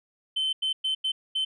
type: tone bursts at uneven times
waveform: sine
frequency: 3074 Hz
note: G7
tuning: 35 cents flat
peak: -22 dBFS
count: 5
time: 0.36-0.53 / 0.62-0.73 / 0.84-0.95 / 1.04-1.12 / 1.35-1.45 s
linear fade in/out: 10 ms
effects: tanh soft clip ceiling -22 dBFS